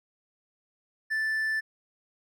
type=tone; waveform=triangle; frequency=1760 Hz; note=A6; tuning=in tune; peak=-24 dBFS; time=1.1-1.61 s; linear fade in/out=20 ms; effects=none